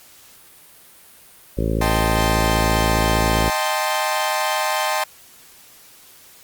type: harmonic tone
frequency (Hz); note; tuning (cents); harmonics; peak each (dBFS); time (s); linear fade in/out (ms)
55; A1; 0; 1 / 2 / 3 / 4 / 5 / 6 / 7 / 8 / 9 / 10; -22 / -25 / -27 / -28 / -29 / -30 / -30 / -31 / -32 / -32; 1.57-3.5; 10
type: chord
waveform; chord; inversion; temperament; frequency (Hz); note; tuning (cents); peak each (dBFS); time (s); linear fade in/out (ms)
sawtooth; A half-diminished seventh; second; equal; 622.3 / 784 / 880 / 1046.5; Eb5 / G5 / A5 / C6; 0 / 0 / 0 / 0; -21; 1.81-5.04; 5
effects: white hiss -47 dBFS RMS until 6.43 s + Opus 48 kbps